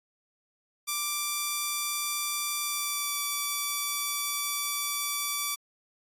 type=tone with pitch glide; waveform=5% pulse; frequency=1174.7 to 1157.9 Hz; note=D6 to D6; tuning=0 to -25 cents; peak=-17 dBFS; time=0.87-5.56 s; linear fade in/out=20 ms; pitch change=-25 cents; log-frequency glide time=2.62-3.18 s; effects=AAC 64 kbps